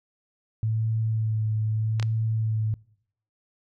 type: tone with vibrato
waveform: sine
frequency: 110 Hz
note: A2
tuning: in tune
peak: -22 dBFS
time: 0.63-2.74 s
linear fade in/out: 0 ms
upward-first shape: sine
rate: 0.8 Hz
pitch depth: 22 cents each way
type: clicks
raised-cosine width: 0.2 ms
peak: -15 dBFS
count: 2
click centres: 1.998 / 2.027 s
effects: noise-tail reverb RT60 0.7 s tail -24 dB re dry